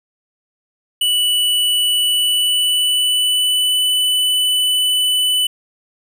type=tone with pitch glide; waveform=square; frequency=2960 to 2991 Hz; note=F#7 to F#7; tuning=0 to +18 cents; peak=-14 dBFS; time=1.01-5.47 s; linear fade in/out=5 ms; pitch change=+18 cents; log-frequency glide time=1.93-3.84 s; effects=9-bit